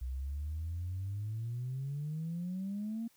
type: exponential sweep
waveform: sine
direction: up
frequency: 61.74 to 233.1 Hz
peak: -34 dBFS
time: 0.01-3.08 s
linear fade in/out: 10 ms
effects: tanh soft clip ceiling -31 dBFS + white hiss -68 dBFS RMS until 3.16 s